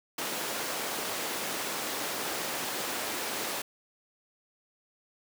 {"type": "high-pass noise", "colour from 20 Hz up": "pink", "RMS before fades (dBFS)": -34, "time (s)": [0.18, 3.62], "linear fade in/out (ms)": 5, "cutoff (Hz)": 340, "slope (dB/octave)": 12, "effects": []}